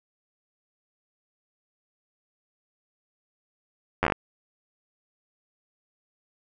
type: slowing click train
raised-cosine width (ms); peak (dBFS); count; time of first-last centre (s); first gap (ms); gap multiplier
0.5; -7; 7; 4.03-4.122; 10; 1.17
effects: none